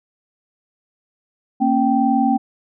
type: tone cluster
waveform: sine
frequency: 232.2 / 273 / 780 Hz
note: A#3 / C#4 / G5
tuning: -7 / -26 / -9 cents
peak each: -18 dBFS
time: 1.6-2.38 s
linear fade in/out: 20 ms
effects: none